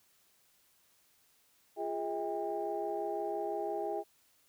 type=tone cluster; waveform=sine; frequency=347.7 / 413.6 / 642 / 802 Hz; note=F4 / G#4 / E5 / G5; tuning=-8 / -7 / -46 / +39 cents; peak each=-40 / -37 / -39 / -38 dBFS; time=1.76-4.04 s; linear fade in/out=50 ms; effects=tanh soft clip ceiling -23 dBFS + white hiss -69 dBFS RMS until 4.48 s